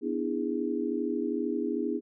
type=chord; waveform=sine; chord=E dominant seventh; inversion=second; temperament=just; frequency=247.2 / 296.7 / 329.6 / 412 Hz; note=B3 / D4 / E4 / G#4; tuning=+2 / +18 / 0 / -14 cents; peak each=-33 dBFS; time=0.01-2.01 s; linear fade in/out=50 ms; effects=none